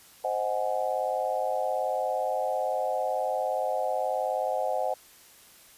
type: chord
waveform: sine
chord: Ab dominant seventh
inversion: first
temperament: equal with one note detuned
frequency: 523.3 / 622.3 / 740 / 838.8 Hz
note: C5 / Eb5 / Gb5 / Ab5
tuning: 0 / 0 / 0 / +17 cents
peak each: -31 / -31 / -30 / -34 dBFS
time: 0.24-4.94 s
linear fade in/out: 5 ms
effects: white hiss -54 dBFS RMS until 5.77 s + resampled to 32000 Hz